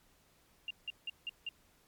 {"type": "tone bursts", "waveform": "sine", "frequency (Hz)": 2794, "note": "F7", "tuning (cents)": 0, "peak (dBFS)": -36, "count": 5, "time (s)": [0.68, 1.49], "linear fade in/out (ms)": 2, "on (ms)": 26, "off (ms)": 170, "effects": ["pink hiss -68 dBFS RMS until 1.87 s", "MP3 96 kbps"]}